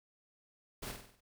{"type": "noise with echo", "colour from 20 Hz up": "pink", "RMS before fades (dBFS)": -42, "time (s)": [0.82, 0.92], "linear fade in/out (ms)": 10, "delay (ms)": 48, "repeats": 6, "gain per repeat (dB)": -5, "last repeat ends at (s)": 1.208, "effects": []}